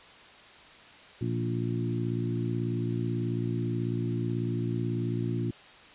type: harmonic tone with a mistuned harmonic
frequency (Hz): 58.27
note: A#1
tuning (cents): 0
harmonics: 2 / 3 / 4 / 5 / 6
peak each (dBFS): -30 / -36 / -36 / -36 / -36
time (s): 1.21-5.51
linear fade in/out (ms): 5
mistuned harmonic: 2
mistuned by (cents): +33
effects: white hiss -51 dBFS RMS until 5.94 s + resampled to 8000 Hz